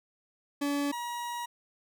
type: tone pair in turn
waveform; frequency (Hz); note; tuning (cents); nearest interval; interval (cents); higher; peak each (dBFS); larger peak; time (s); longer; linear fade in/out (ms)
40% pulse; 285.6 / 955.7; D4 / A#5; -48 / +43; octave + major sixth; 2091; second; -27 / -33; first; 0.61-0.92 / 0.92-1.46; second; 10
effects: none